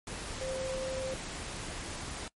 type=tone in noise; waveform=sine; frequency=525 Hz; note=C5; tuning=6 cents sharp; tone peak=-34 dBFS; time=0.41-1.14 s; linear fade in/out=2 ms; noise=pink; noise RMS=-40 dBFS; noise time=0.07-2.28 s; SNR=+3 dB; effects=noise-tail reverb RT60 0.1 s tail -23 dB re dry + MP3 48 kbps